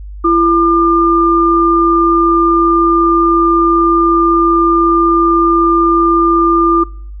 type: tone pair together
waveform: sine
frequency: 337 / 1200.9 Hz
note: E4 / D6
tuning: +38 / +38 cents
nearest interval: octave + minor seventh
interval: 2200 cents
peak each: -10 dBFS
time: 0.24-6.84 s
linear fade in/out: 10 ms
effects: noise-tail reverb RT60 0.6 s tail -23 dB re dry + added 50 Hz sine -25 dBFS peak until 7.2 s